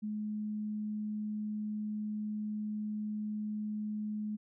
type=tone; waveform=sine; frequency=211.9 Hz; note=G#3; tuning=35 cents sharp; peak=-34 dBFS; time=0.02-4.37 s; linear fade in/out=20 ms; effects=none